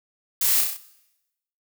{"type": "noise with echo", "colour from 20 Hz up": "blue", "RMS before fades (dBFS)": -22, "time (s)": [0.41, 0.61], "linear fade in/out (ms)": 5, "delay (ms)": 32, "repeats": 5, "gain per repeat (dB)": -3, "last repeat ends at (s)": 0.77, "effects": ["noise-tail reverb RT60 0.9 s tail -18 dB re dry"]}